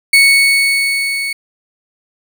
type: tone with level ramp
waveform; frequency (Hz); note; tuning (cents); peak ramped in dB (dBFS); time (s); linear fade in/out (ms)
35% pulse; 2217; C#7; 0; -3 to -16; 0.13-1.33; 5
effects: 7-bit